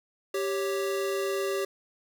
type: tone pair together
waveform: square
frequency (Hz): 392 / 554.4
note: G4 / C#5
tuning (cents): 0 / 0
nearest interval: tritone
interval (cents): 600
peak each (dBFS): -29 / -34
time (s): 0.34-1.65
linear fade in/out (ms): 5
effects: none